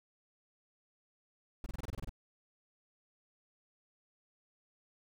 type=noise bursts; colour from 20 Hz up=brown; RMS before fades=-39 dBFS; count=10; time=1.64-2.094 s; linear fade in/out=2 ms; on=22 ms; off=26 ms; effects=none